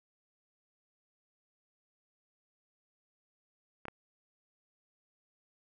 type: clicks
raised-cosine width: 0.5 ms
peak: -25 dBFS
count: 2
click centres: 3.854 / 3.883 s
effects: none